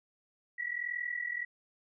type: tone pair together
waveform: sine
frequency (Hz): 1920 / 1961.5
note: B6 / B6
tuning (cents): -49 / -12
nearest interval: unison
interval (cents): 37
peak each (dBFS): -36 / -37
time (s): 0.58-1.45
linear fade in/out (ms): 10
effects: none